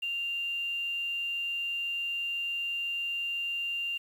sine tone with quantisation, 2786 Hz, F7, 5 cents flat, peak -30 dBFS, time 0.02-3.98 s, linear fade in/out 10 ms, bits 9, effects none

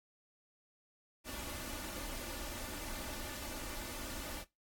pink noise with comb filter, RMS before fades -43 dBFS, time 1.24-4.45 s, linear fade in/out 50 ms, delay 3.4 ms, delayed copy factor +0.7, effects noise-tail reverb RT60 0.2 s tail -20 dB re dry + AAC 64 kbps

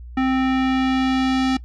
square tone with low-pass filter sweep, 261.6 Hz, C4, in tune, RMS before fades -19 dBFS, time 0.17-1.57 s, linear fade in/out 5 ms, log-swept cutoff 2100 to 4800 Hz, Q 1.2, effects noise-tail reverb RT60 0.1 s tail -20 dB re dry + added 60 Hz sine -34 dBFS peak until 1.64 s

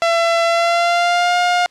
sawtooth tone with pitch glide, 673 to 710.6 Hz, E5 to F5, +36 to +30 cents, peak -9 dBFS, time 0.02-1.66 s, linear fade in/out 0 ms, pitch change +94 cents, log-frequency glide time 0.45-1.37 s, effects white hiss -54 dBFS RMS until 1.7 s + low-pass 5000 Hz 12 dB/octave

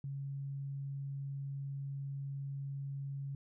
sine tone, 138.59 Hz, C#3, in tune, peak -38 dBFS, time 0.04-3.35 s, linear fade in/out 2 ms, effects none

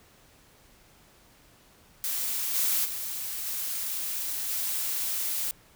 blue noise with level steps, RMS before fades -30 / -26 / -34 / -32 / -30 dBFS, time 2.04-5.51 s, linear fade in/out 0 ms, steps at 2.54 / 2.84 / 3.45 / 4.48 s, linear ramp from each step 20 ms, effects pink hiss -58 dBFS RMS until 5.75 s

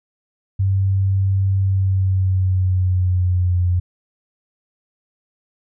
sine tone with pitch glide, 96.7 to 89.19 Hz, G2 to F2, -23 to +37 cents, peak -14 dBFS, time 0.59-3.8 s, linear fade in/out 10 ms, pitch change -140 cents, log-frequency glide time 1.59-3.62 s, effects none

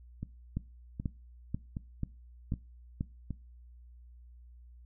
two click trains, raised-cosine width 5 ms, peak -20 / -24 dBFS, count 6 / 5, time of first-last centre 0.57-3.009 / 0.23-3.307 s, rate 2.05 / 1.3 Hz, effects noise-tail reverb RT60 0.3 s tail -21 dB re dry + added 60 Hz sine -51 dBFS peak until 4.85 s

